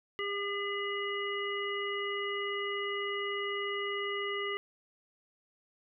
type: harmonic tone with a mistuned harmonic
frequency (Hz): 402.9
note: G4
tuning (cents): +48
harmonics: 1 / 3 / 5 / 7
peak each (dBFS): -36 / -39 / -37 / -40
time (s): 0.19-4.57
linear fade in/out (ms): 0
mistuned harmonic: 7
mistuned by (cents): +47
effects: none